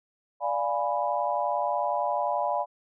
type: chord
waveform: sine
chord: D diminished seventh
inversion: none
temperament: equal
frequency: 587.3 / 698.5 / 830.6 / 987.8 Hz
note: D5 / F5 / Ab5 / Cb6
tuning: 0 / 0 / 0 / 0 cents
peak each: -30 / -30 / -30 / -30 dBFS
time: 0.4-2.66 s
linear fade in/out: 50 ms
effects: none